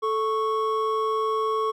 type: tone pair together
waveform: triangle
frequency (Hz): 438.5 / 1105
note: A4 / C#6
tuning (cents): -6 / -6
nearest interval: octave + major third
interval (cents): 1600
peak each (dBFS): -23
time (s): 0.02-1.72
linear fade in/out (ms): 20
effects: none